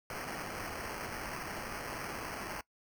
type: noise with sample-and-hold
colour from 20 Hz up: white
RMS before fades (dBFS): -41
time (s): 0.1-2.61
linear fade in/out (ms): 2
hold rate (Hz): 3675
effects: noise-tail reverb RT60 0.1 s tail -21 dB re dry